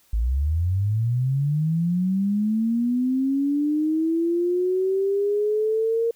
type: linear sweep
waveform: sine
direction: up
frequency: 51.91 to 465.1 Hz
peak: -19 dBFS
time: 0.13-6.11 s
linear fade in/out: 5 ms
effects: white hiss -60 dBFS RMS until 6.15 s